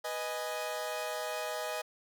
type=chord; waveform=sawtooth; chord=G# minor; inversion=first; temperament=equal; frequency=493.9 / 622.3 / 830.6 Hz; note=B4 / D#5 / G#5; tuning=0 / 0 / 0 cents; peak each=-37 / -33 / -37 dBFS; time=0.04-1.82 s; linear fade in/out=10 ms; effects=none